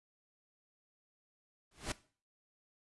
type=noise with exponential growth; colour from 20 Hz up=pink; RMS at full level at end=-33 dBFS; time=1.71-1.92 s; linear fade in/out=5 ms; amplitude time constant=44 ms; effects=noise-tail reverb RT60 0.4 s tail -18 dB re dry + resampled to 24000 Hz